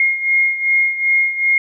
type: beating tone pair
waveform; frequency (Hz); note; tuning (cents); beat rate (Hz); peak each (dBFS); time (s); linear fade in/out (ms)
sine; 2141 / 2143.6; C7 / C7; +39 / +41; 2.6; -14 / -19; 0-1.58; 2
effects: none